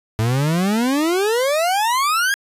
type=exponential sweep; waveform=40% pulse; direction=up; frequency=107.1 to 1661.2 Hz; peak=-15 dBFS; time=0.19-2.34 s; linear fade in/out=0 ms; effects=resampled to 32000 Hz